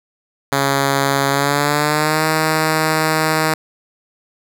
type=tone with pitch glide; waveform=5% pulse; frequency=138.59 to 157.37 Hz; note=C#3 to D#3; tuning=0 to +20 cents; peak=-3 dBFS; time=0.52-3.54 s; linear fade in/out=2 ms; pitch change=+220 cents; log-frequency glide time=1.29-2.24 s; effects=none